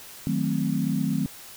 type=chord; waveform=sine; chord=D# diminished seventh; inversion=none; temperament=equal with one note detuned; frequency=156.65 / 185 / 220 / 261.6 Hz; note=D#3 / F#3 / A3 / C4; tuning=+12 / 0 / 0 / 0 cents; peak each=-28 dBFS; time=0.27-1.26 s; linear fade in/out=0 ms; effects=white hiss -44 dBFS RMS until 1.56 s